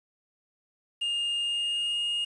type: tone with pitch glide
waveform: triangle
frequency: 2827 to 2850 Hz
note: F7 to F7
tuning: +20 to +34 cents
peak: -25 dBFS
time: 1.01-2.25 s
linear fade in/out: 10 ms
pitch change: +14 cents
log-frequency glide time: 1.43-1.96 s
effects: resampled to 24000 Hz + 9-bit